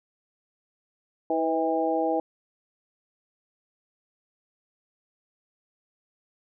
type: harmonic tone with a mistuned harmonic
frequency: 161.2 Hz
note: E3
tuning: 38 cents flat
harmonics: 2 / 3 / 4 / 5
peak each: -28 / -28 / -28 / -28 dBFS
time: 1.3-2.2 s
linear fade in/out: 2 ms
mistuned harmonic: 3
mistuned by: +44 cents
effects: none